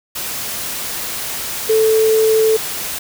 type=tone in noise; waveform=sine; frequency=440 Hz; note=A4; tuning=in tune; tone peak=-10 dBFS; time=1.69-2.57 s; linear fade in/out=10 ms; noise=white; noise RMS=-24 dBFS; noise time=0.15-2.99 s; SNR=+11 dB; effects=none